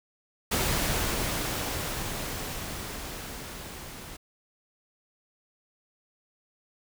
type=noise with level ramp; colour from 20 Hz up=pink; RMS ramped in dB=-26 to -43 dBFS; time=0.51-4.17 s; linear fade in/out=10 ms; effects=none